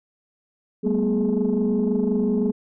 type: tone cluster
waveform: sine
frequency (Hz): 194 / 218 / 243.7 / 418.9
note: G3 / A3 / B3 / G#4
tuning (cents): -18 / -16 / -23 / +15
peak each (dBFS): -23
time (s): 0.83-2.52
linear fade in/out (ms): 20
effects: tanh soft clip ceiling -13 dBFS